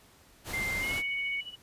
pink noise, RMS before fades -38 dBFS, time 0.44-1.03 s, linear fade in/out 50 ms
sine tone with pitch glide, 2093 to 2230 Hz, C7 to C#7, 0 to +10 cents, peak -30 dBFS, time 0.53-1.41 s, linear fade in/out 10 ms, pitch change +110 cents, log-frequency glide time 0.8-0.98 s
sine tone with tremolo, 2946 Hz, F#7, 8 cents flat, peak -37 dBFS, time 0.82-1.56 s, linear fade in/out 20 ms, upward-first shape sine, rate 14 Hz, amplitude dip 80%
effects pink hiss -59 dBFS RMS until 1.62 s + resampled to 32000 Hz

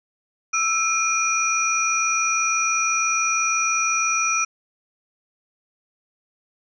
sine tone cluster, 1326 / 2423 / 5820 Hz, E6 / D#7 / F#8, +10 / -47 / -29 cents, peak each -23 dBFS, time 0.53-4.45 s, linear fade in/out 10 ms, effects none

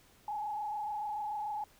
sine tone with frequency modulation, 840 Hz, G#5, 19 cents sharp, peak -34 dBFS, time 0.28-1.64 s, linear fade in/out 2 ms, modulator 26.9 Hz, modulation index 1, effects pink hiss -63 dBFS RMS until 1.79 s

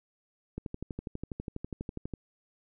click train, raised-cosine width 3 ms, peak -23 dBFS, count 20, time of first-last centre 0.58-2.137 s, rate 12.2 Hz, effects none

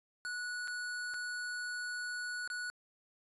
square tone with dropouts, 1469 Hz, F#6, 13 cents flat, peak -38 dBFS, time 0.25-2.7 s, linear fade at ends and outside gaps 0 ms, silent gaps 0.675-0.68 / 1.138-1.142 / 2.476-2.501 s, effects resampled to 24000 Hz

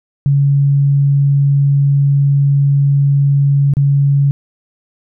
sine tone with dropouts, 140.5 Hz, C#3, 24 cents sharp, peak -8 dBFS, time 0.26-4.31 s, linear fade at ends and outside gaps 0 ms, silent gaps 3.737-3.769 s, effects none

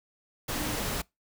sine tone in noise, 300 Hz, D4, 37 cents sharp, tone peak -37 dBFS, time 0.55-0.77 s, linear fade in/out 10 ms, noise pink, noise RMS -32 dBFS, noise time 0.48-1.02 s, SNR -8 dB, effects noise-tail reverb RT60 0.2 s tail -24 dB re dry

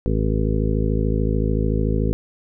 harmonic tone, 53.6 Hz, A1, 45 cents flat, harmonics 1 / 2 / 3 / 4 / 5 / 7 / 8 / 9, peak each -21 / -24 / -26 / -27 / -28 / -29 / -30 / -31 dBFS, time 0.06-2.13 s, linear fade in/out 0 ms, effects none

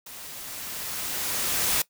white noise with level ramp, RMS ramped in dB -42 to -23 dBFS, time 0.06-1.82 s, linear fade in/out 5 ms, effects noise-tail reverb RT60 0.1 s tail -19 dB re dry

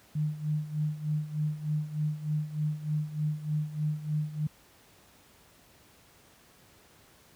sine tone with tremolo, 151.9 Hz, D#3, 41 cents flat, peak -25 dBFS, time 0.15-4.47 s, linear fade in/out 5 ms, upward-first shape sine, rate 3.3 Hz, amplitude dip 80%, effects pink hiss -59 dBFS RMS until 7.35 s + high-pass 60 Hz 12 dB/octave

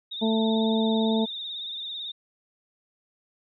sine tone with vibrato, 3666 Hz, A#7, 30 cents flat, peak -32 dBFS, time 0.11-2.12 s, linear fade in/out 10 ms, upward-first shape sine, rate 18 Hz, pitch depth 61 cents each way
harmonic tone, 221.8 Hz, A3, 14 cents sharp, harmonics 1 / 2 / 3 / 4, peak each -22 / -28 / -32 / -34 dBFS, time 0.21-1.26 s, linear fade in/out 20 ms
effects none

